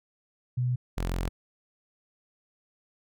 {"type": "tone pair in turn", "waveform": ["sine", "sawtooth"], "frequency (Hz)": [124.4, 43.98], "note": ["B2", "F1"], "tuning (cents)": [13, 13], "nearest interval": "octave + tritone", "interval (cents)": 1800, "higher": "first", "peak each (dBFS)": -24, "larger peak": "neither", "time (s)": [[0.57, 0.76], [0.97, 1.29]], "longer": "second", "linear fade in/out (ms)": 10, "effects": []}